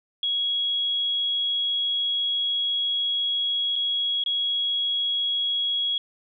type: tone with dropouts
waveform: sine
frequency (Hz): 3322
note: G#7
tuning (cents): 0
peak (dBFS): -22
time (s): 0.23-5.98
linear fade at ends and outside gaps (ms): 2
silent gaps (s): 3.757-3.761 / 4.238-4.261
effects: none